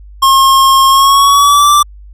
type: tone with pitch glide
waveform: square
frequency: 1075 to 1172.3 Hz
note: C6 to D6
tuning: +47 to -3 cents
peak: -5 dBFS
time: 0.22-1.83 s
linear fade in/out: 10 ms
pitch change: +150 cents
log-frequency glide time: 0.88-1.72 s
effects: added 50 Hz sine -31 dBFS peak until 2.13 s + resampled to 32000 Hz